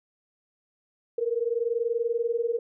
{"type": "tone pair together", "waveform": "sine", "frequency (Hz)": [457.6, 478], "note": ["A#4", "A#4"], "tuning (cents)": [-32, 43], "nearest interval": "minor second", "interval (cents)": 75, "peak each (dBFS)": [-27, -27], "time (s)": [1.18, 2.59], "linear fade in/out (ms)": 5, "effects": []}